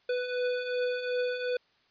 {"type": "beating tone pair", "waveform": "square", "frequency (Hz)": [493.9, 496.6], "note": ["B4", "B4"], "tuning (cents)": [0, 9], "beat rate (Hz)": 2.7, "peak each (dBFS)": [-37, -30], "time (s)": [0.09, 1.57], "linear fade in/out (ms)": 5, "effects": ["white hiss -67 dBFS RMS until 1.9 s", "resampled to 11025 Hz"]}